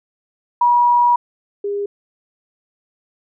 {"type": "tone pair in turn", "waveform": "sine", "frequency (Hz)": [964, 405.3], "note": ["B5", "G#4"], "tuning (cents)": [-42, -42], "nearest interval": "octave + minor third", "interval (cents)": 1500, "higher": "first", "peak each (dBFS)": [-10, -19], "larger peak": "first", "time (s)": [[0.61, 1.16], [1.64, 1.86]], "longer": "first", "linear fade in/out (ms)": 5, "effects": []}